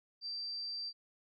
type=tone; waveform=sine; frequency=4688 Hz; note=D8; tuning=4 cents flat; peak=-38 dBFS; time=0.21-0.93 s; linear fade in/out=50 ms; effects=none